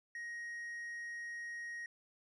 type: tone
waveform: triangle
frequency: 1880 Hz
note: A#6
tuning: 14 cents sharp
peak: -40 dBFS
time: 0.15-1.86 s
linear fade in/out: 2 ms
effects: resampled to 22050 Hz